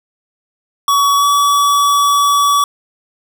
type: tone with pitch glide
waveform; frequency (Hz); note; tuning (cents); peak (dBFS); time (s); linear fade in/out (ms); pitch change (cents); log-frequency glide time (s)
square; 1129 to 1142.1; C#6 to D6; +31 to -49; -10; 0.88-2.64; 2; +20; 1.17-1.25
effects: none